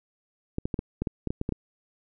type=clicks; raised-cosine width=3 ms; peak=-15 dBFS; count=11; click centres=0.584 / 0.655 / 0.742 / 0.791 / 1.02 / 1.072 / 1.273 / 1.305 / 1.414 / 1.491 / 1.523 s; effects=none